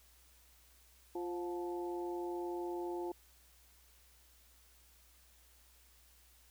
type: harmonic tone with a mistuned harmonic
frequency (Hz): 174.61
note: F3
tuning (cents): 0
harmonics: 2 / 3 / 4 / 5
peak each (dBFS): -38 / -51 / -49 / -46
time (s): 1.15-3.12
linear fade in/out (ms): 5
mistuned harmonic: 4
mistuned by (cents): +36
effects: added 60 Hz sine -66 dBFS peak until 6.5 s + white hiss -66 dBFS RMS until 6.5 s